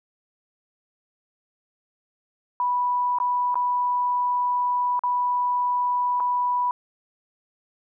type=tone with dropouts; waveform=sine; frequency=984 Hz; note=B5; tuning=7 cents flat; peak=-20 dBFS; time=2.6-6.71 s; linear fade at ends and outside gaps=1 ms; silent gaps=3.186-3.201 / 3.544-3.555 / 4.993-5.036 / 6.2-6.204 s; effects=none